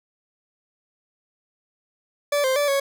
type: tone with pitch steps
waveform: 40% pulse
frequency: 579 / 523 / 580 / 554 Hz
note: D5 / C5 / D5 / C#5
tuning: -25 / -1 / -22 / -1 cents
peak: -18 dBFS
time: 2.32-2.8 s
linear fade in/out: 5 ms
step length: 120 ms
effects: none